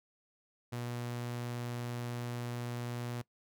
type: tone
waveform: sawtooth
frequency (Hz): 120.6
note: B2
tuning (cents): -41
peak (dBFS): -33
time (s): 0.72-3.22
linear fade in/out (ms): 10
effects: noise-tail reverb RT60 0.1 s tail -20 dB re dry